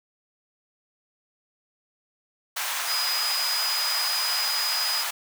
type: high-pass noise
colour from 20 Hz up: pink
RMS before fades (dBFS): -29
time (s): 2.56-5.11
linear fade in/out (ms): 10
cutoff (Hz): 830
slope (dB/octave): 24
type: tone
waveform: sine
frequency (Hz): 4966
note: D#8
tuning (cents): -4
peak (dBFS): -25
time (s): 2.86-5.05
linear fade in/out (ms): 50
effects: none